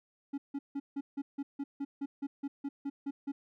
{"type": "tone bursts", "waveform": "triangle", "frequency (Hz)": 280, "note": "C#4", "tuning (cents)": 18, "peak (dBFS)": -31, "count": 15, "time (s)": [0.33, 3.32], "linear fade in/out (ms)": 10, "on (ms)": 50, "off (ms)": 160, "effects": []}